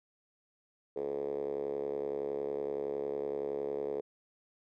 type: tone with band-pass filter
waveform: 5% pulse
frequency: 70.8 Hz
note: C#2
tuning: 37 cents sharp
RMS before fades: -36 dBFS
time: 0.96-4.01 s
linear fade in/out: 5 ms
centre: 440 Hz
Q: 6.2
effects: none